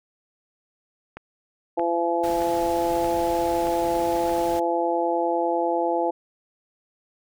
click train, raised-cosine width 0.5 ms, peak -21 dBFS, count 6, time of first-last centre 1.17-4.295 s, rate 1.6 Hz
harmonic tone, 170.1 Hz, F3, 45 cents flat, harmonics 2 / 3 / 4 / 5, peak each -26 / -26 / -26 / -26 dBFS, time 1.77-6.11 s, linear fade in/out 10 ms
pink noise, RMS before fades -37 dBFS, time 2.23-4.6 s, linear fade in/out 10 ms
effects none

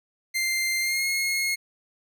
sawtooth tone with pitch glide, 2093 to 2159 Hz, C7 to C#7, 0 to -46 cents, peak -20 dBFS, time 0.34-1.56 s, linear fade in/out 20 ms, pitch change +54 cents, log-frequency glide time 0.81-1.06 s, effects none

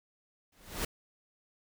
pink noise with exponential growth, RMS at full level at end -30 dBFS, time 0.52-0.85 s, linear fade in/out 5 ms, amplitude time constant 71 ms, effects none

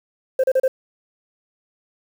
sine tone bursts, 523.3 Hz, C5, in tune, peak -11 dBFS, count 4, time 0.39-0.68 s, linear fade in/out 5 ms, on 47 ms, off 34 ms, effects tanh soft clip ceiling -12 dBFS + 7-bit

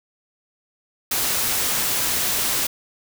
white noise, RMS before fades -22 dBFS, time 1.11-2.67 s, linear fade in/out 5 ms, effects none

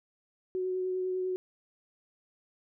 sine tone with vibrato, 370 Hz, F#4, in tune, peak -29 dBFS, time 0.55-1.36 s, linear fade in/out 0 ms, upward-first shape triangle, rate 10 Hz, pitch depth 16 cents each way, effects none

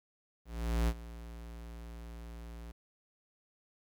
square tone with ADSR envelope, 57.5 Hz, A#1, 23 cents flat, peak -27 dBFS, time 0.45-2.72 s, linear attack 430 ms, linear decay 53 ms, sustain -18 dB, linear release 10 ms, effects 11-bit

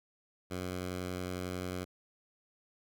10% pulse tone, 91 Hz, F#2, 28 cents flat, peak -28 dBFS, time 0.5-1.85 s, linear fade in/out 20 ms, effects none

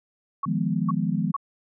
sine tone bursts, 1112 Hz, C#6, 5 cents sharp, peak -23 dBFS, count 3, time 0.43-1.365 s, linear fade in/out 5 ms, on 25 ms, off 430 ms
sine chord, F half-diminished seventh, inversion third, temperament equal, 155.56 / 174.61 / 207.7 / 246.9 Hz, Eb3 / F3 / Ab3 / Cb4, 0 / 0 / 0 / 0 cents, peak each -28 / -26 / -27 / -30 dBFS, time 0.46-1.32 s, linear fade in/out 10 ms
effects none

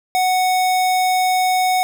square tone, 740 Hz, F#5, in tune, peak -15 dBFS, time 0.15-1.83 s, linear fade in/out 0 ms, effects none

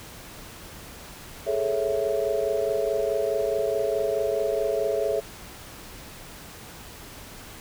sine chord, A major seventh, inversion third, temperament equal, 415.3 / 440 / 554.4 / 659.3 Hz, G#4 / A4 / C#5 / E5, 0 / 0 / 0 / 0 cents, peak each -28 dBFS, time 1.46-5.21 s, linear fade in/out 20 ms, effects pink hiss -43 dBFS RMS until 7.6 s

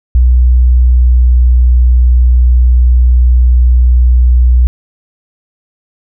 sine tone with pitch glide, 61.74 to 61.35 Hz, B1 to B1, 0 to -11 cents, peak -3 dBFS, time 0.15-4.67 s, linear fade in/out 0 ms, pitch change -11 cents, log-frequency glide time 0.83-1.24 s, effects none

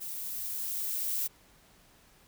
violet noise with level ramp, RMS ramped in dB -39 to -31 dBFS, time 0-1.28 s, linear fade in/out 20 ms, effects pink hiss -61 dBFS RMS until 2.27 s

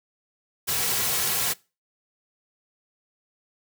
white noise with comb filter, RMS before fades -25 dBFS, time 0.67-1.54 s, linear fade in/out 20 ms, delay 3.3 ms, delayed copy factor -0.5, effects noise-tail reverb RT60 0.3 s tail -23 dB re dry

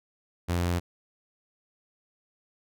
sawtooth tone, 87.31 Hz, F2, in tune, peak -21 dBFS, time 0.48-0.8 s, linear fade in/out 20 ms, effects none

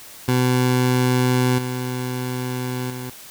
20% pulse tone with level steps, 126.1 Hz, B2, 36 cents sharp, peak -11 / -19 / -24 dBFS, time 0.28-3.1 s, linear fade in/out 5 ms, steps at 1.58 / 2.9 s, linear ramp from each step 5 ms, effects white hiss -41 dBFS RMS until 3.3 s

